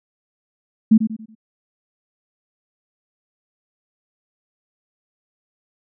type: tone with echo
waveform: sine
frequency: 219.6 Hz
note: A3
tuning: 3 cents flat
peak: -7 dBFS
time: 0.91-0.98 s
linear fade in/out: 10 ms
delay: 93 ms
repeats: 4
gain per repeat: -9 dB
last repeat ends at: 1.352 s
effects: none